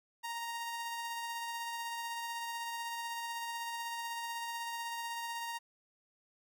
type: tone with tremolo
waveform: sawtooth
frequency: 932.3 Hz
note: A#5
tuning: in tune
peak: -33 dBFS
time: 0.23-5.59 s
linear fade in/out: 20 ms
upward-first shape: sine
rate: 16 Hz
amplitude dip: 25%
effects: none